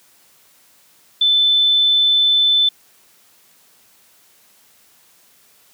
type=tone; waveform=sine; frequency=3520 Hz; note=A7; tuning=in tune; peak=-11 dBFS; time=1.21-2.69 s; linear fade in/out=5 ms; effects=white hiss -53 dBFS RMS until 5.73 s + high-pass 100 Hz 12 dB/octave